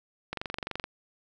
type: click train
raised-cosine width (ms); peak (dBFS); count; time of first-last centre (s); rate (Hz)
0.3; -17; 13; 0.33-0.841; 23.5
effects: none